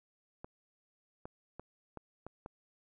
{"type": "clicks", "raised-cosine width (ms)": 1, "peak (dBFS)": -30, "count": 6, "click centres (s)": [0.445, 1.255, 1.596, 1.973, 2.266, 2.461], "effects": []}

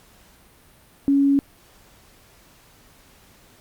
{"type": "tone", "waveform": "sine", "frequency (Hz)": 278.9, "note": "C#4", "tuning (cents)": 11, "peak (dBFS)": -14, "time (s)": [1.08, 1.39], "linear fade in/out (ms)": 0, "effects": ["pink hiss -53 dBFS RMS until 3.6 s", "Opus 48 kbps"]}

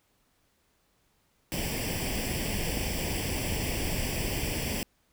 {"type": "noise with comb filter", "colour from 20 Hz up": "pink", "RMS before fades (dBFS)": -31, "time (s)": [1.52, 4.83], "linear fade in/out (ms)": 0, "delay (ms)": 0.38, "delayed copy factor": 0.8, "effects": ["pink hiss -70 dBFS RMS until 5.12 s"]}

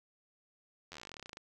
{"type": "slowing click train", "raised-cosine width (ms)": 0.2, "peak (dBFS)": -29, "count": 21, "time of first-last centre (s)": [0.92, 1.371], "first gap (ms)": 11, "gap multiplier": 1.07, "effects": []}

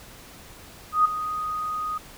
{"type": "tone with ADSR envelope", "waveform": "sine", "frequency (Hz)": 1244.5, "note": "D#6", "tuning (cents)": 0, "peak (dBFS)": -13, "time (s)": [0.92, 1.98], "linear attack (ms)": 130, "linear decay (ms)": 9, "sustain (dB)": -13, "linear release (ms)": 6, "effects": ["pink hiss -46 dBFS RMS until 2.17 s"]}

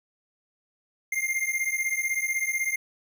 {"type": "beating tone pair", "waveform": "square", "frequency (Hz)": [2103, 2119], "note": ["C7", "C7"], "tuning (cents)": [8, 21], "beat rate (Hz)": 16, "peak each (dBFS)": -29, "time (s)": [1.12, 2.76], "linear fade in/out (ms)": 5, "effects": []}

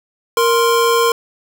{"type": "tone pair together", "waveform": "square", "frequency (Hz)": [466.2, 1046.5], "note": ["A#4", "C6"], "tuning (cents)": [0, 0], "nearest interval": "octave + major second", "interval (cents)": 1400, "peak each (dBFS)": [-14, -16], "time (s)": [0.37, 1.12], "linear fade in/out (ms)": 2, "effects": []}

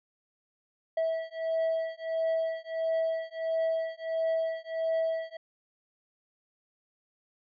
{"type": "beating tone pair", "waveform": "triangle", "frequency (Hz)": [650, 651.5], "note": ["E5", "E5"], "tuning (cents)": [-24, -20], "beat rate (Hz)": 1.5, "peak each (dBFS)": -29, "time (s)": [0.97, 5.37], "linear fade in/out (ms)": 5, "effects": ["resampled to 11025 Hz"]}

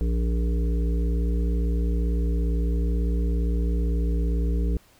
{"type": "harmonic tone with a mistuned harmonic", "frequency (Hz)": 57.8, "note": "A#1", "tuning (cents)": -14, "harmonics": [1, 3, 5, 7, 8], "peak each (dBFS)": [-21, -31, -35, -38, -39], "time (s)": [0.01, 4.77], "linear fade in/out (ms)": 0, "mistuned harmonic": 1, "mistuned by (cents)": 18, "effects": ["pink hiss -57 dBFS RMS until 4.99 s"]}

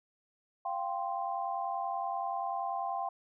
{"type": "chord", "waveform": "sine", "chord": "F suspended second", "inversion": "none", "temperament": "equal with one note detuned", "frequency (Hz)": [693.6, 784, 1046.5], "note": ["F5", "G5", "C6"], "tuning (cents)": [-12, 0, 0], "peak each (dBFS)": [-37, -35, -38], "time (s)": [0.65, 3.09], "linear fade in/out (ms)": 5, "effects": []}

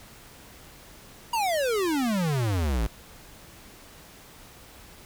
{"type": "exponential sweep", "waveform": "square", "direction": "down", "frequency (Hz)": [967, 51], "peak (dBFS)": -24, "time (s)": [1.33, 2.87], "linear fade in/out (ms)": 5, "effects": ["pink hiss -49 dBFS RMS until 5.05 s"]}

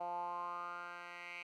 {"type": "tone with band-pass filter sweep", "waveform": "10% pulse", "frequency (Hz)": 174.61, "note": "F3", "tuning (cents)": 0, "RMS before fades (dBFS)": -44, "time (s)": [0, 1.43], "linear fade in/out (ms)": 10, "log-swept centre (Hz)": [760, 2300], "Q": 5.7, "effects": []}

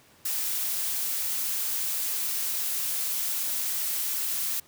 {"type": "noise", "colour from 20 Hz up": "blue", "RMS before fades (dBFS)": -29, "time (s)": [0.25, 4.6], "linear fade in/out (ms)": 5, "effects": ["pink hiss -57 dBFS RMS until 4.67 s", "high-pass 80 Hz 12 dB/octave"]}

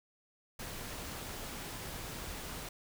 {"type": "noise", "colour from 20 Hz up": "pink", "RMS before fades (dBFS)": -43, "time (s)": [0.59, 2.69], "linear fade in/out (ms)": 5, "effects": []}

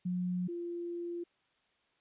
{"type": "tone pair in turn", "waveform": "sine", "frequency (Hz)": [180, 345.1], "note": ["F#3", "F4"], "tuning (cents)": [-47, -21], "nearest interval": "major seventh", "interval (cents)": 1126, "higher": "second", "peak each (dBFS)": [-31, -36], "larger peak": "first", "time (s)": [[0.05, 0.48], [0.48, 1.24]], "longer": "second", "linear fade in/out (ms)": 10, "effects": ["white hiss -73 dBFS RMS until 2 s", "resampled to 8000 Hz"]}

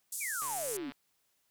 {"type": "band-pass noise", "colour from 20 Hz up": "pink", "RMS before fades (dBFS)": -39, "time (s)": [0.12, 0.77], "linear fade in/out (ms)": 5, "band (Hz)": [7300, 12000], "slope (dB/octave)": 24}
{"type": "exponential sweep", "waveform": "sine", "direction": "down", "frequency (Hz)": [2489, 246.9], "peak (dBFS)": -36, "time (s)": [0.2, 0.91], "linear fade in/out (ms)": 20}
{"type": "click train", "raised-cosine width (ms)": 0.3, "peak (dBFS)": -32, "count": 73, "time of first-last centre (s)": [0.42, 0.92], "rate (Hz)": 144}
{"effects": ["white hiss -75 dBFS RMS until 1.5 s"]}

